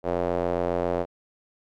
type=tone with band-pass filter; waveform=square; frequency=43.65 Hz; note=F1; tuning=in tune; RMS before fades=-26 dBFS; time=0.03-1.06 s; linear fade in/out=50 ms; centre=560 Hz; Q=2.3; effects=none